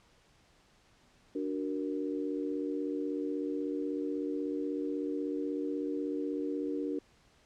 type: chord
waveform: sine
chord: D augmented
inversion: none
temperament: equal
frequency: 293.7 / 370 / 466.2 Hz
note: D4 / F#4 / A#4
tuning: 0 / 0 / 0 cents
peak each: -34 / -38 / -38 dBFS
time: 1.35-6.99 s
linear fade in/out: 5 ms
effects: pink hiss -65 dBFS RMS until 7.45 s + low-pass 7000 Hz 12 dB/octave